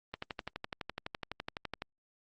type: click train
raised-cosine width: 0.3 ms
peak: -21 dBFS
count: 21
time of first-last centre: 0.14-1.821 s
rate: 11.9 Hz
effects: Opus 32 kbps